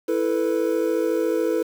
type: chord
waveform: triangle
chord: E suspended fourth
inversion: none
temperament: equal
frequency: 329.6 / 440 / 493.9 Hz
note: E4 / A4 / B4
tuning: 0 / 0 / 0 cents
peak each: -22 dBFS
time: 0.08-1.63 s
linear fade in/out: 10 ms
effects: 7-bit